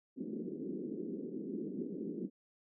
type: band-pass noise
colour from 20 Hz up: pink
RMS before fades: -41 dBFS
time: 0.16-2.3 s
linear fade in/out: 50 ms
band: 190 to 410 Hz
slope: 48 dB/octave
effects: none